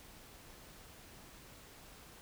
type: silence
effects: pink hiss -56 dBFS RMS until 2.21 s